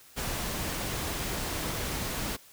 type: noise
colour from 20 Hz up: pink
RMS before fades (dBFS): -33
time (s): 0.16-2.37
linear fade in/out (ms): 20
effects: white hiss -55 dBFS RMS until 2.52 s